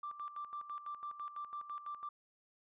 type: tone with tremolo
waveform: sine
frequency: 1177 Hz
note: D6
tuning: 3 cents sharp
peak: -39 dBFS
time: 0.03-2.09 s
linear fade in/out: 5 ms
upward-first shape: square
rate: 6 Hz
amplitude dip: 70%
effects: tanh soft clip ceiling -35 dBFS + resampled to 8000 Hz